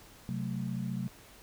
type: chord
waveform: sine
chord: F# diminished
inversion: second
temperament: equal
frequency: 130.81 / 185 / 220 Hz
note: C3 / F#3 / A3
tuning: 0 / 0 / 0 cents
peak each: -36 / -36 / -38 dBFS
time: 0.29-1.08 s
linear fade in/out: 0 ms
effects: pink hiss -55 dBFS RMS until 1.42 s